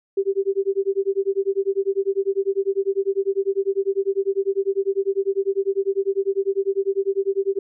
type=tone with tremolo; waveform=sine; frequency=392 Hz; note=G4; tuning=in tune; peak=-15 dBFS; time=0.17-7.59 s; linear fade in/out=5 ms; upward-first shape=sine; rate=10 Hz; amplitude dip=100%; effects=none